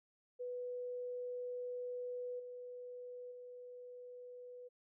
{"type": "tone with level steps", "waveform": "sine", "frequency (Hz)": 493.9, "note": "B4", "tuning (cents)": 0, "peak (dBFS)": [-40, -46, -49], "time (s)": [0.39, 4.69], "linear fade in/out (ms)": 20, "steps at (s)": [2.39, 3.31], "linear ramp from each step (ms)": 10, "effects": []}